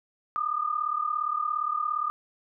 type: tone pair together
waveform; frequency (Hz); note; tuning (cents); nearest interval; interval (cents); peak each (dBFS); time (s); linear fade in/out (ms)
sine; 1200 / 1237.3; D6 / D#6; +37 / -10; minor second; 53; -28 / -29; 0.36-2.1; 0
effects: none